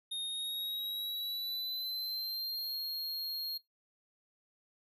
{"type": "tone with pitch glide", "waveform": "square", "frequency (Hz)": [3703, 4254], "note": ["A#7", "C8"], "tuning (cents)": [-12, 28], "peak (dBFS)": -36, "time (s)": [0.11, 3.58], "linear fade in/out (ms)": 10, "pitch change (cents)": 240, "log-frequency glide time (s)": [0.23, 2.77], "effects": ["noise-tail reverb RT60 0.2 s tail -26 dB re dry"]}